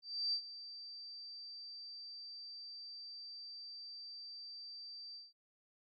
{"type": "tone with ADSR envelope", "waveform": "sine", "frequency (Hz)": 4664, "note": "D8", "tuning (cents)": -13, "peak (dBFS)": -32, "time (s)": [0.02, 5.33], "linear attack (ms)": 310, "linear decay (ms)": 79, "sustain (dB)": -15, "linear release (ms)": 180, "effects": []}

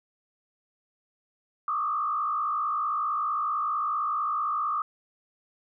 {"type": "tone with frequency modulation", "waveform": "sine", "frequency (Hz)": 1204, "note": "D6", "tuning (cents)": 43, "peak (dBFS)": -25, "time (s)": [1.68, 4.82], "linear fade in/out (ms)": 2, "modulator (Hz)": 55.5, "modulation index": 1.2, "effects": []}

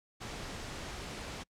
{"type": "noise", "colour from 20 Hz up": "pink", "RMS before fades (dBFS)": -42, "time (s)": [0.2, 1.44], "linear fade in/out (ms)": 20, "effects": ["noise-tail reverb RT60 0.1 s tail -26 dB re dry", "low-pass 7000 Hz 12 dB/octave"]}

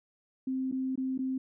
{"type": "tone with dropouts", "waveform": "sine", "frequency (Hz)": 261.6, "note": "C4", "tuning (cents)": 0, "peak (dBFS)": -29, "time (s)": [0.47, 1.38], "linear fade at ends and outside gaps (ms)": 5, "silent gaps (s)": [[0.715, 0.723], [0.957, 0.976], [1.178, 1.189]], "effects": []}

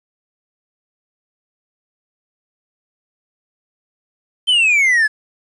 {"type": "exponential sweep", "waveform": "triangle", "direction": "down", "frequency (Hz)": [3136, 1683], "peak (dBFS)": -9, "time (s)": [4.47, 5.08], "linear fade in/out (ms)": 20, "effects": ["resampled to 24000 Hz", "8-bit"]}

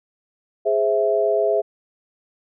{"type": "chord", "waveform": "sine", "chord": "Ab augmented", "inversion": "none", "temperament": "equal", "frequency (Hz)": [415.3, 523.3, 659.3], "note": ["Ab4", "C5", "E5"], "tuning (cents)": [0, 0, 0], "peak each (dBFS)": [-20, -24, -19], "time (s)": [0.65, 1.62], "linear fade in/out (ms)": 20, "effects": []}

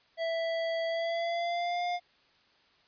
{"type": "tone with pitch glide", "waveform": "square", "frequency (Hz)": [660, 707.4], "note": ["E5", "F5"], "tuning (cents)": [2, 22], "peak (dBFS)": -30, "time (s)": [0.17, 2], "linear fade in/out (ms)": 50, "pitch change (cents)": 120, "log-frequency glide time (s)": [0.87, 1.84], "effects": ["white hiss -65 dBFS RMS until 2.87 s", "resampled to 11025 Hz"]}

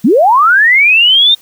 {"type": "linear sweep", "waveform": "sine", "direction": "up", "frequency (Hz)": [180, 3689], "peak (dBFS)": -4, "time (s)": [0.04, 1.35], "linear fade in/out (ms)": 10, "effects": ["white hiss -44 dBFS RMS until 1.41 s"]}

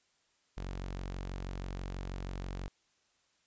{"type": "tone", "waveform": "sawtooth", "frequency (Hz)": 46.19, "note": "F#1", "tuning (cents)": -2, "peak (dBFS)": -34, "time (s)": [0.57, 2.68], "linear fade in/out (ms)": 0, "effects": ["white hiss -73 dBFS RMS until 3.46 s", "resampled to 16000 Hz"]}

